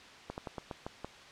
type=slowing click train; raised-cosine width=1 ms; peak=-24 dBFS; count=7; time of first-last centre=0.3-1.046 s; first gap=79 ms; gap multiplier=1.18; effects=white hiss -52 dBFS RMS until 1.31 s + low-pass 4000 Hz 12 dB/octave